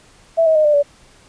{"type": "tone with pitch steps", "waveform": "sine", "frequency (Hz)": [659.3, 637.2, 615.9, 595.2, 575.3], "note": ["E5", "D#5", "D#5", "D5", "D5"], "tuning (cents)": [0, 41, -18, 23, -36], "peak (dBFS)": -10, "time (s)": [0.37, 0.83], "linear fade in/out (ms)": 20, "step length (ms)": 92, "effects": ["pink hiss -49 dBFS RMS until 1.28 s", "resampled to 22050 Hz"]}